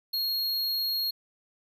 square tone, 4282 Hz, C8, 39 cents sharp, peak -27 dBFS, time 0.13-1.11 s, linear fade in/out 10 ms, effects none

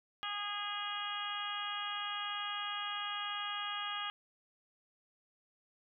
harmonic tone, 411 Hz, G#4, 18 cents flat, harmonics 2 / 3 / 4 / 5 / 6 / 7 / 8, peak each -46 / -41 / -45 / -49 / -50 / -43 / -43 dBFS, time 0.23-4.1 s, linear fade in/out 0 ms, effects none

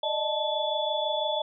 sine tone cluster, 599 / 625 / 877 / 3437 Hz, D5 / D#5 / A5 / A7, +34 / +8 / -6 / -41 cents, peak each -31 dBFS, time 0.03-1.42 s, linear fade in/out 5 ms, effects none

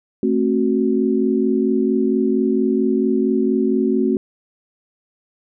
sine chord, F# diminished, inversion first, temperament just, 222 / 266.4 / 370 Hz, A3 / C4 / F#4, +16 / +31 / 0 cents, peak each -19 dBFS, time 0.23-4.17 s, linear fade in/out 2 ms, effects none

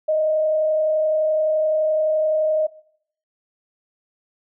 sine tone with frequency modulation, 622.3 Hz, D#5, in tune, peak -16 dBFS, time 0.08-2.67 s, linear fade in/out 10 ms, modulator 31.7 Hz, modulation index 0.29, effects noise-tail reverb RT60 0.6 s tail -19 dB re dry

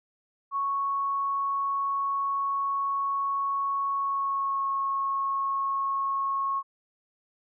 sine tone with pitch glide, 1107 to 1094.9 Hz, C#6 to C#6, -3 to -22 cents, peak -25 dBFS, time 0.51-6.63 s, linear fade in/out 50 ms, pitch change -19 cents, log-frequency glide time 3.95-4.67 s, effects none

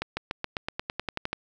accelerating click train, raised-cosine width 0.3 ms, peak -13 dBFS, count 13, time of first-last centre 0.02-1.33 s, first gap 150 ms, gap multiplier 0.94, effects none

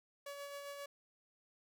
sawtooth tone with tremolo, 567 Hz, C#5, 39 cents sharp, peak -40 dBFS, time 0.26-0.86 s, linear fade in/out 5 ms, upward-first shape sine, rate 7.5 Hz, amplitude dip 35%, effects none

